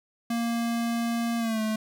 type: tone with pitch glide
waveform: square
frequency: 233.1 to 217.5 Hz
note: A#3 to A3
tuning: 0 to -20 cents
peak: -26 dBFS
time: 0.3-1.76 s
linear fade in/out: 5 ms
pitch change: -120 cents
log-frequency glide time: 1.38-1.61 s
effects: none